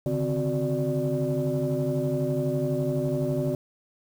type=tone cluster; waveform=sine; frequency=136.8 / 148.8 / 258.9 / 368.7 / 588 Hz; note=C#3 / D3 / C4 / F#4 / D5; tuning=-23 / +23 / -18 / -6 / +2 cents; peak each=-29 dBFS; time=0.06-3.55 s; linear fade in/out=2 ms; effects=tanh soft clip ceiling -17 dBFS + 8-bit